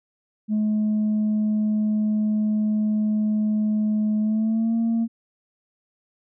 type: tone with pitch glide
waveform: sine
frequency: 213.3 to 228.6 Hz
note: G#3 to A#3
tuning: +46 to -34 cents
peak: -17 dBFS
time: 0.48-5.08 s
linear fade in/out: 50 ms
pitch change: +120 cents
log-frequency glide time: 4.2-4.75 s
effects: tanh soft clip ceiling -17 dBFS